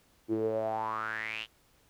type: tone with band-pass filter sweep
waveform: sawtooth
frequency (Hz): 110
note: A2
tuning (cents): 0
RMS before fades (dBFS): -33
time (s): 0.28-1.47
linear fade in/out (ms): 50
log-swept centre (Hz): 320 to 3100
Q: 8.1
effects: pink hiss -66 dBFS RMS until 1.89 s